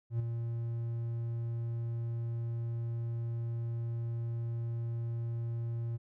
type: tone with ADSR envelope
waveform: triangle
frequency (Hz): 116.54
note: A#2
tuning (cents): 0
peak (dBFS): -25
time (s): 0.1-5.98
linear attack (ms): 96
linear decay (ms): 10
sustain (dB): -6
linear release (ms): 25
effects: none